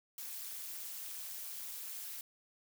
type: noise with amplitude modulation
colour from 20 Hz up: blue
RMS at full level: -41 dBFS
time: 0.18-2.21 s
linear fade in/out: 2 ms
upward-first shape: sine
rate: 218 Hz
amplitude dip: 80%
effects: none